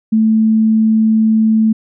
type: tone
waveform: sine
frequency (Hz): 220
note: A3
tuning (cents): 0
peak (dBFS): -8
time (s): 0.12-1.73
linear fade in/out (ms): 10
effects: none